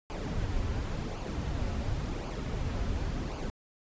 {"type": "noise with flanger", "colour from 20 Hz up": "brown", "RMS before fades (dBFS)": -33, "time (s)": [0.1, 3.5], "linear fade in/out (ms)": 0, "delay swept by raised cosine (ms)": [0.53, 6.53], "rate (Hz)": 0.92, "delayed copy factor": -0.55, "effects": ["resampled to 16000 Hz"]}